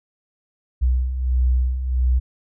sine beating tone pair, 61.7 / 63.2 Hz, B1 / B1, -1 / +41 cents, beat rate 1.5 Hz, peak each -24 / -17 dBFS, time 0.81-2.2 s, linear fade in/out 20 ms, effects none

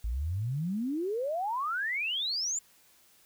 sine exponential sweep, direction up, 51.8 to 7340 Hz, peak -29 dBFS, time 0.04-2.59 s, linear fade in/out 5 ms, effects white hiss -62 dBFS RMS until 3.25 s

